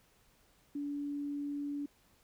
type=tone; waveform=sine; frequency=287.4 Hz; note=D4; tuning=37 cents flat; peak=-35 dBFS; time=0.75-1.86 s; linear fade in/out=5 ms; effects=pink hiss -68 dBFS RMS until 2.23 s